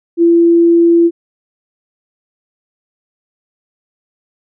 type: tone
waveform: sine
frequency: 338.6 Hz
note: E4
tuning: 46 cents sharp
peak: -5 dBFS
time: 0.17-1.11 s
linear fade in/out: 50 ms
effects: none